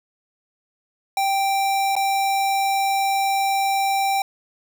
square tone with dropouts, 784 Hz, G5, in tune, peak -19 dBFS, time 1.17-4.22 s, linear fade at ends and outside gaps 2 ms, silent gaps 1.954-1.964 s, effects none

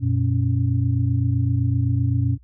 sine tone cluster, 92.2 / 120 / 277.7 Hz, F#2 / B2 / C#4, -6 / -49 / +3 cents, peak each -22 / -19 / -28 dBFS, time 0-2.38 s, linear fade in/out 50 ms, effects added 60 Hz sine -48 dBFS peak until 2.43 s

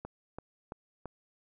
click train, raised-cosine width 1 ms, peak -26 dBFS, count 4, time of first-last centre 0.05-1.057 s, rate 2.98 Hz, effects none

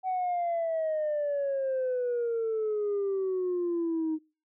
sine exponential sweep, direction down, 756 to 311.1 Hz, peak -25 dBFS, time 0.03-4.19 s, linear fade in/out 50 ms, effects noise-tail reverb RT60 0.4 s tail -26 dB re dry + tanh soft clip ceiling -24 dBFS

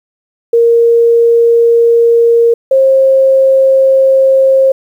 sine tone pair in turn, 466.2 / 533.8 Hz, A#4 / C5, 0 / +35 cents, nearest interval major second, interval 235 cents, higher second, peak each -4 dBFS, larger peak neither, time 0.53-2.54 / 2.71-4.72 s, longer neither, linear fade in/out 5 ms, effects 7-bit

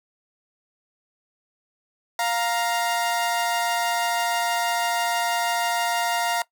sawtooth tone pair together, 699.7 / 935 Hz, F5 / A#5, +3 / +5 cents, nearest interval perfect fourth, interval 502 cents, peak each -21 / -21 dBFS, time 2.19-6.42 s, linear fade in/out 2 ms, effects noise-tail reverb RT60 0.1 s tail -19 dB re dry

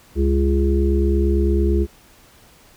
harmonic tone, 68.9 Hz, C#2, 10 cents flat, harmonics 1 / 3 / 5 / 6, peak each -16 / -24 / -21 / -25 dBFS, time 0.15-1.87 s, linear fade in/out 50 ms, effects pink hiss -50 dBFS RMS until 2.76 s

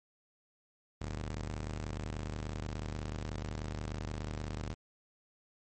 sawtooth ring-modulated tone, 76.5 Hz, D#2, 29 cents flat, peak -30 dBFS, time 1.01-4.74 s, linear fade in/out 0 ms, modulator 23.1 Hz, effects MP3 32 kbps

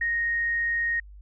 sine tone, 1864.7 Hz, A#6, in tune, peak -23 dBFS, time 0.01-1 s, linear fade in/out 5 ms, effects added 50 Hz sine -43 dBFS peak until 1.21 s

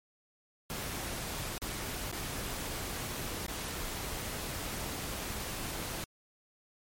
pink noise with dropouts, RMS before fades -38 dBFS, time 0.7-6.04 s, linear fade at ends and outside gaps 0 ms, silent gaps 1.58-1.618 / 2.115-2.126 / 3.465-3.482 s, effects MP3 64 kbps

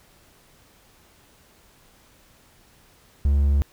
triangle tone, 70.7 Hz, C#2, 35 cents sharp, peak -14 dBFS, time 3.25-3.62 s, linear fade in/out 0 ms, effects pink hiss -56 dBFS RMS until 3.72 s

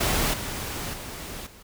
pink noise with level steps, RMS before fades -24 / -32 / -37 / -49 dBFS, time 0-1.63 s, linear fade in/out 10 ms, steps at 0.33 / 0.93 / 1.46 s, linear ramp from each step 10 ms, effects none

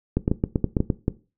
clicks, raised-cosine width 3 ms, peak -7 dBFS, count 10, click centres 0.17 / 0.279 / 0.315 / 0.439 / 0.558 / 0.643 / 0.768 / 0.804 / 0.902 / 1.081 s, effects noise-tail reverb RT60 0.3 s tail -17 dB re dry

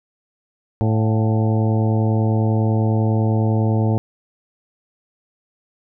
harmonic tone with a mistuned harmonic, 110 Hz, A2, in tune, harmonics 1 / 2 / 3 / 4 / 5 / 6 / 7 / 8, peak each -16 / -22 / -26 / -28 / -30 / -32 / -33 / -34 dBFS, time 0.81-3.98 s, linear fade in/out 0 ms, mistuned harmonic 6, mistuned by +82 cents, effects none

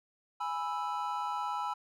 triangle chord, E major, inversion first, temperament equal, 830.6 / 987.8 / 1318.5 Hz, G#5 / B5 / E6, 0 / 0 / 0 cents, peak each -35 / -34 / -36 dBFS, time 0.4-1.74 s, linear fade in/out 10 ms, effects none

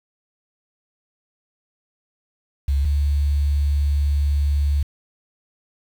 sine tone pair in turn, 69.3 / 72 Hz, C#2 / D2, 0 / -34 cents, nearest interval minor second, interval 66 cents, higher second, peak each -16 dBFS, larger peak neither, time 2.68-2.85 / 2.85-4.83 s, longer second, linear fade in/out 5 ms, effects 7-bit

